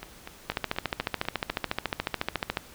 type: two click trains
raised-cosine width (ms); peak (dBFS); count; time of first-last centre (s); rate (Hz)
0.3; -10 / -21; 30 / 7; 0.5-2.571 / 0.03-1.497; 14 / 4.09
effects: pink hiss -50 dBFS RMS until 2.74 s